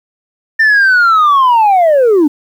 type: linear sweep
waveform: sine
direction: down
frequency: 1806 to 277.2 Hz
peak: -3 dBFS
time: 0.59-2.28 s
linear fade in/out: 10 ms
effects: tanh soft clip ceiling -4 dBFS + 7-bit